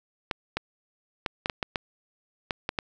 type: clicks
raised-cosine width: 0.3 ms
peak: -11 dBFS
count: 10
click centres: 0.312 / 0.57 / 1.262 / 1.459 / 1.498 / 1.628 / 1.758 / 2.508 / 2.691 / 2.788 s
effects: none